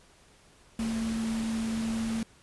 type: tone in noise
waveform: sine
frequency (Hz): 224.9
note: A3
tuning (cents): +38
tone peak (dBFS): -28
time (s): 0.79-2.23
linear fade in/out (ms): 2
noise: pink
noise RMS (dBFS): -40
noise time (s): 0.79-2.23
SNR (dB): +9
effects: pink hiss -59 dBFS RMS until 2.42 s + resampled to 24000 Hz

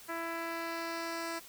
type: tone with low-pass filter sweep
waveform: 10% pulse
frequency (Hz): 332.6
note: E4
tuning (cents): +16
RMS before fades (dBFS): -38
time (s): 0.08-1.4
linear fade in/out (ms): 20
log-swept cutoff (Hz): 2000 to 8900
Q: 1.1
effects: white hiss -53 dBFS RMS until 1.48 s

